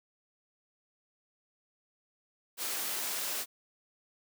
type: high-pass noise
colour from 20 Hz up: white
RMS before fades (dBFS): -35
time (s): 2.57-3.46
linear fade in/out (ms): 50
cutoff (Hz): 270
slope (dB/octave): 12
effects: none